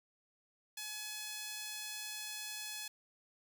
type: tone with high-pass filter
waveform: sawtooth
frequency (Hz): 849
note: G#5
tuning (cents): +38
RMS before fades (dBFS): -44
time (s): 0.77-2.88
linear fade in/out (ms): 5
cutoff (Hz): 3000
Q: 0.69
effects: 11-bit

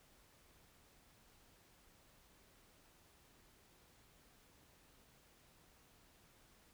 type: silence
effects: pink hiss -68 dBFS RMS until 6.73 s

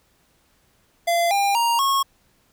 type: tone with pitch steps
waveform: square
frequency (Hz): 685 / 800.6 / 935.7 / 1093.7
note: F5 / G5 / A#5 / C#6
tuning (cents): -34 / +36 / +6 / -24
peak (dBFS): -18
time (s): 1.07-2.03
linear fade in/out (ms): 10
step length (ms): 240
effects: pink hiss -62 dBFS RMS until 2.52 s

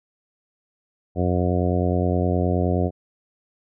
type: harmonic tone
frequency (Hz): 89.6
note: F2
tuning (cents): +45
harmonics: 1 / 2 / 3 / 4 / 5 / 6 / 7 / 8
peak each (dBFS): -22 / -25 / -27 / -28 / -29 / -30 / -30 / -31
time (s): 1.15-2.91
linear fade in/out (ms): 50
effects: none

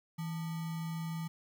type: tone with sample-and-hold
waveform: sine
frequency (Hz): 163.2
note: E3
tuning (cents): -17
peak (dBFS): -35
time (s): 0.18-1.28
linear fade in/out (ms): 10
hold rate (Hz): 1050
effects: none

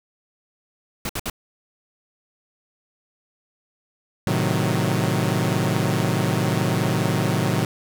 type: noise bursts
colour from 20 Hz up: pink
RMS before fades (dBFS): -27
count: 3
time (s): 1.05-1.299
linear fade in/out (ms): 2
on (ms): 43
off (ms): 60
type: chord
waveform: sawtooth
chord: A diminished seventh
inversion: none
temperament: equal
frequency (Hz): 110 / 130.81 / 155.56 / 185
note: A2 / C3 / Eb3 / Gb3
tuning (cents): 0 / 0 / 0 / 0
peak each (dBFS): -21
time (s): 4.27-7.65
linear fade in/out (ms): 0
effects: none

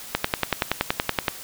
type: click train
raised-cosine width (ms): 0.3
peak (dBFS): -3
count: 13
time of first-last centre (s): 0.15-1.282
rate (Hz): 10.6
effects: white hiss -39 dBFS RMS until 1.43 s

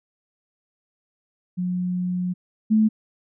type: tone pair in turn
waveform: sine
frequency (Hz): 180.3 / 217.2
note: F#3 / A3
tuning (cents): -45 / -22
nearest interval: minor third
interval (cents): 323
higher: second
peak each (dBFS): -22 / -14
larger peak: second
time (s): 1.57-2.34 / 2.7-2.89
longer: first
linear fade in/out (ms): 20
effects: none

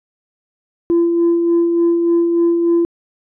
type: tone with tremolo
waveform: sine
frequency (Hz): 340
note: F4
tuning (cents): -46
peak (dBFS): -8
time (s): 0.9-2.85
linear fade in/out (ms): 0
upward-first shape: sine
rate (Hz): 3.4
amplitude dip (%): 40
effects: tanh soft clip ceiling -8 dBFS

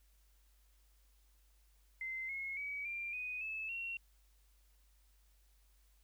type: tone with pitch steps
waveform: sine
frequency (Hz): 2071 / 2169 / 2272 / 2379 / 2491 / 2609 / 2733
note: C7 / C#7 / C#7 / D7 / D#7 / E7 / F7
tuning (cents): -18 / -38 / +42 / +22 / +1 / -18 / -38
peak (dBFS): -39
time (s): 2.01-3.97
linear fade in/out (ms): 2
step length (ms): 280
effects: added 50 Hz sine -66 dBFS peak until 6.03 s + white hiss -75 dBFS RMS until 6.03 s

